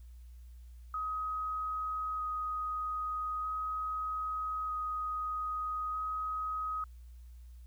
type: tone with vibrato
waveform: sine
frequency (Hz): 1257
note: D#6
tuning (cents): +17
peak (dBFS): -33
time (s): 0.94-6.84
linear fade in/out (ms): 2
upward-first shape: square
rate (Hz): 0.4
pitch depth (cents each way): 8
effects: added 60 Hz sine -48 dBFS peak until 7.66 s + white hiss -72 dBFS RMS until 7.66 s